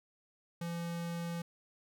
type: tone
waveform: square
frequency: 170 Hz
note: F3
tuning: 46 cents flat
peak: -37 dBFS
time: 0.61-1.42 s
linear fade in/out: 5 ms
effects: none